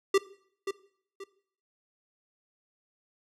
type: tone with echo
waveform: square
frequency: 392 Hz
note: G4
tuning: in tune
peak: -20 dBFS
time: 0.14-0.18 s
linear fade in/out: 5 ms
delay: 530 ms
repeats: 2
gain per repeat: -10 dB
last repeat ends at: 1.24 s
effects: noise-tail reverb RT60 0.6 s tail -19 dB re dry + low-pass 9000 Hz 12 dB/octave